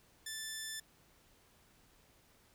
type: tone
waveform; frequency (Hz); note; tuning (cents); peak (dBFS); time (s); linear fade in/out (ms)
10% pulse; 1760; A6; 0; -32; 0.26-0.8; 5
effects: pink hiss -67 dBFS RMS until 2.54 s